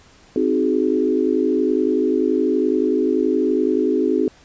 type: chord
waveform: sine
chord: Ab dominant seventh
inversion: first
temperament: equal with one note detuned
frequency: 261.6 / 311.1 / 370 / 421.6 Hz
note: C4 / Eb4 / Gb4 / Ab4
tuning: 0 / 0 / 0 / +26 cents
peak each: -21 dBFS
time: 0.36-4.28 s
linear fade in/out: 2 ms
effects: pink hiss -50 dBFS RMS until 4.44 s + resampled to 16000 Hz